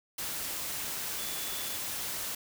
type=tone in noise; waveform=sine; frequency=3454 Hz; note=A7; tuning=33 cents flat; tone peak=-44 dBFS; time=1.18-1.76 s; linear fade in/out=5 ms; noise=white; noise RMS=-36 dBFS; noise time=0.18-2.35 s; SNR=-11 dB; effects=none